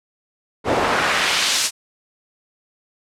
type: noise with band-pass filter sweep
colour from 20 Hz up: pink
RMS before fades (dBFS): -19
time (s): 0.64-1.71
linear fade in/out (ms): 50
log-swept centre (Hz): 510 to 7100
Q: 0.92
effects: low-pass 12000 Hz 12 dB/octave